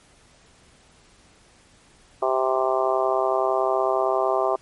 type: harmonic tone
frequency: 130.81 Hz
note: C3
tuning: in tune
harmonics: 3 / 4 / 5 / 6 / 7 / 8 / 9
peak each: -25 / -29 / -23 / -27 / -32 / -28 / -30 dBFS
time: 2.22-4.56 s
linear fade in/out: 5 ms
effects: pink hiss -55 dBFS RMS until 4.61 s + MP3 48 kbps